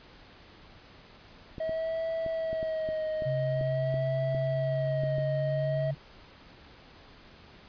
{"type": "clicks", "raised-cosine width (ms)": 3, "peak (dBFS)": -27, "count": 12, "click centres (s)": [1.582, 1.694, 2.263, 2.53, 2.629, 2.889, 3.222, 3.611, 3.942, 4.348, 5.036, 5.183]}
{"type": "tone with vibrato", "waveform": "triangle", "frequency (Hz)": 639, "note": "D#5", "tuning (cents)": 46, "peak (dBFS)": -27, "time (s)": [1.6, 5.91], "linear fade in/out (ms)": 5, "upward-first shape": "sine", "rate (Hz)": 0.47, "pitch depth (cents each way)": 39}
{"type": "tone with pitch glide", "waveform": "sine", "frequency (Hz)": [134.6, 141.13], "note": ["C3", "C#3"], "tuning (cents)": [49, 31], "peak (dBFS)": -29, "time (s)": [3.25, 5.95], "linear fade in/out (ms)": 20, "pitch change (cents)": 82, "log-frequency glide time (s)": [4.16, 5.62]}
{"effects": ["pink hiss -53 dBFS RMS until 7.68 s", "resampled to 11025 Hz"]}